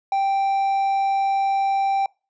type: tone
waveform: triangle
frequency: 784 Hz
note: G5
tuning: in tune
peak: -16 dBFS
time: 0.12-2.06 s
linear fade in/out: 2 ms
effects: noise-tail reverb RT60 0.3 s tail -25 dB re dry + resampled to 16000 Hz